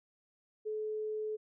sine tone, 430 Hz, A4, 40 cents flat, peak -34 dBFS, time 0.65-1.37 s, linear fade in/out 20 ms, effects none

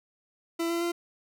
40% pulse tone with pitch steps, 334.5 / 339 / 343.5 Hz, E4 / E4 / F4, +25 / +49 / -29 cents, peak -26 dBFS, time 0.59-0.92 s, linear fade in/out 10 ms, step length 110 ms, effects none

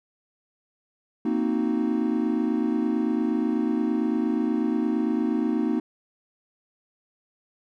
triangle chord, C half-diminished seventh, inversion third, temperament equal, 233.1 / 261.6 / 311.1 / 370 Hz, Bb3 / C4 / Eb4 / Gb4, 0 / 0 / 0 / 0 cents, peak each -24 / -26 / -24 / -30 dBFS, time 1.25-5.8 s, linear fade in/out 5 ms, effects none

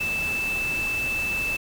sine tone in noise, 2637 Hz, E7, in tune, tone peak -24 dBFS, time 0-1.57 s, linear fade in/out 10 ms, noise pink, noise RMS -35 dBFS, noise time 0-1.57 s, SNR +8 dB, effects none

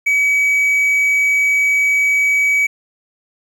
triangle tone, 2275 Hz, C#7, 44 cents sharp, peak -10 dBFS, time 0.06-2.67 s, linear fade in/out 10 ms, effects 8-bit

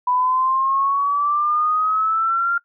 sine exponential sweep, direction up, 987.8 to 1396.9 Hz, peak -16 dBFS, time 0.07-2.58 s, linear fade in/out 5 ms, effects noise-tail reverb RT60 0.1 s tail -21 dB re dry

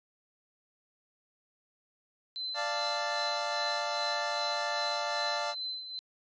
sine tone with tremolo, 4056 Hz, B7, 45 cents sharp, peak -33 dBFS, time 2.36-5.99 s, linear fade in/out 0 ms, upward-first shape sine, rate 2.5 Hz, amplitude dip 60%
25% pulse chord, D minor, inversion none, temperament equal with one note detuned, 587.3 / 694.4 / 880 Hz, D5 / F5 / A5, 0 / -10 / 0 cents, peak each -32 dBFS, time 2.54-5.55 s, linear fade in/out 50 ms
effects resampled to 16000 Hz

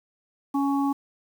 harmonic tone, 278.5 Hz, C#4, 8 cents sharp, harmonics 1 / 3 / 4, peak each -22 / -29 / -32 dBFS, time 0.54-0.93 s, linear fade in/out 10 ms, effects 8-bit

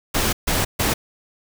pink noise bursts at uneven times, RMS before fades -20 dBFS, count 3, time 0.14-0.33 / 0.47-0.65 / 0.79-0.94 s, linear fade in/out 10 ms, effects none

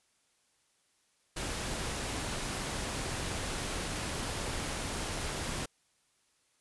pink noise, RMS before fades -36 dBFS, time 1.36-5.66 s, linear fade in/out 10 ms, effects white hiss -72 dBFS RMS until 6.6 s + resampled to 24000 Hz

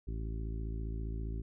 harmonic tone, 55 Hz, A1, in tune, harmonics 1 / 2 / 3 / 4 / 5 / 6 / 7, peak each -36 / -43 / -48 / -52 / -50 / -53 / -52 dBFS, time 0.07-1.42 s, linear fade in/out 10 ms, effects none

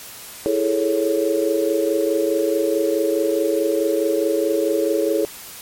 sine chord, A major seventh, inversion second, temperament equal, 329.6 / 415.3 / 440 / 554.4 Hz, E4 / G#4 / A4 / C#5, 0 / 0 / 0 / 0 cents, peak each -22 dBFS, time 0.46-5.25 s, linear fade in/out 0 ms, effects white hiss -37 dBFS RMS until 5.61 s + MP3 64 kbps

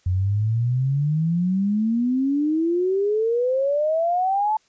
sine exponential sweep, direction up, 88.8 to 880 Hz, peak -18 dBFS, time 0.06-4.57 s, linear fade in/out 5 ms, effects white hiss -62 dBFS RMS until 4.68 s + resampled to 16000 Hz

